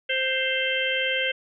harmonic tone with a mistuned harmonic, 523.3 Hz, C5, in tune, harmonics 1 / 3 / 4 / 5 / 6, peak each -29 / -29 / -28 / -30 / -28 dBFS, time 0.09-1.32 s, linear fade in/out 10 ms, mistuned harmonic 5, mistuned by +39 cents, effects none

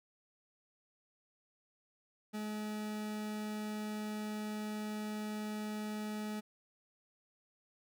40% pulse tone, 212.4 Hz, G#3, 39 cents sharp, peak -37 dBFS, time 2.33-6.41 s, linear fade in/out 20 ms, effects none

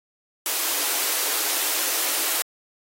white high-pass noise, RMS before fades -24 dBFS, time 0.46-2.42 s, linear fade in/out 0 ms, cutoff 280 Hz, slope 96 dB/octave, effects AAC 48 kbps

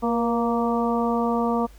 harmonic tone with a mistuned harmonic, 233.1 Hz, A#3, in tune, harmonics 1 / 2 / 3 / 4 / 5, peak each -23 / -26 / -28 / -29 / -30 dBFS, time 0.02-1.67 s, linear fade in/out 20 ms, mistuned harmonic 2, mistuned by +30 cents, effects added 50 Hz sine -45 dBFS peak until 1.78 s + pink hiss -55 dBFS RMS until 1.78 s

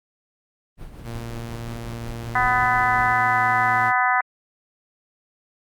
brown noise with tremolo, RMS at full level -34 dBFS, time 0.77-3.16 s, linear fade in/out 50 ms, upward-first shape triangle, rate 5.5 Hz, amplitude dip 60%
sawtooth tone, 116.54 Hz, A#2, in tune, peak -27 dBFS, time 1.03-3.93 s, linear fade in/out 50 ms
harmonic tone, 250 Hz, B3, 21 cents sharp, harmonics 3 / 4 / 5 / 6 / 7 / 8, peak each -22 / -23 / -24 / -25 / -25 / -26 dBFS, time 2.35-4.21 s, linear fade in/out 5 ms
effects Opus 32 kbps

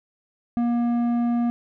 square tone with low-pass filter, 237.7 Hz, A#3, 34 cents sharp, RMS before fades -22 dBFS, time 0.57-1.5 s, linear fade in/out 0 ms, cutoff 760 Hz, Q 0.63, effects none

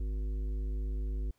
harmonic tone, 52 Hz, G#1, 3 cents sharp, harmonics 1 / 3 / 5 / 7 / 9, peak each -31 / -51 / -50 / -52 / -59 dBFS, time 0-1.31 s, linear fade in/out 5 ms, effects pink hiss -74 dBFS RMS until 1.38 s

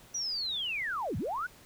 sine linear two-way sweep, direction down then up, 5920 to 69.5 to 1539 Hz, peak -31 dBFS, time 0.14-1.47 s, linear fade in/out 10 ms, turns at 1.17 s, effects pink hiss -56 dBFS RMS until 1.65 s

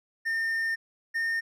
triangle tone pair in turn, 1814 / 1825.6 Hz, A#6 / A#6, -48 / -37 cents, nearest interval unison, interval 11 cents, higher second, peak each -24 dBFS, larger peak neither, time 0.25-0.76 / 1.14-1.41 s, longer first, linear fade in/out 20 ms, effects none

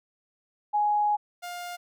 sine / sawtooth tone pair in turn, 834 / 705.8 Hz, G#5 / F5, +7 / +18 cents, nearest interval minor third, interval 289 cents, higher first, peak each -21 / -31 dBFS, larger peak first, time 0.73-1.17 / 1.42-1.77 s, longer first, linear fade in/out 20 ms, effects none

